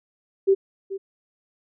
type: tone with echo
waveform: sine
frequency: 389.1 Hz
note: G4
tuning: 13 cents flat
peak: -13 dBFS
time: 0.47-0.55 s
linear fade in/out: 20 ms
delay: 430 ms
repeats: 1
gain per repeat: -14 dB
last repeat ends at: 0.98 s
effects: none